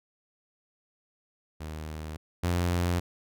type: tone pair in turn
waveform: sawtooth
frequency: 77.78 / 87.66 Hz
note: D#2 / F2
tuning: 0 / +7 cents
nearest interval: major second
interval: 207 cents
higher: second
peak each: -32 / -21 dBFS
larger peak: second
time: 1.6-2.17 / 2.43-3 s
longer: neither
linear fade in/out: 10 ms
effects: none